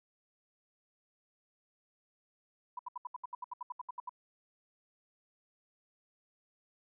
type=tone bursts; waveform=sine; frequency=987.8 Hz; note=B5; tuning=in tune; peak=-37 dBFS; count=15; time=2.77-4.094 s; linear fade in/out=5 ms; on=22 ms; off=71 ms; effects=none